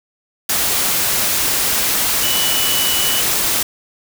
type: tone in noise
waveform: sine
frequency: 2960 Hz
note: F#7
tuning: in tune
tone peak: -20 dBFS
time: 2.23-3.21 s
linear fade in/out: 5 ms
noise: white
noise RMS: -17 dBFS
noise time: 0.49-3.63 s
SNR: -6 dB
effects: none